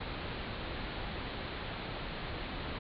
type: low-pass noise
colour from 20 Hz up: pink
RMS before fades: -40 dBFS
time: 0-2.79 s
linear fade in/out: 10 ms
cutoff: 4300 Hz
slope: 96 dB/octave
effects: none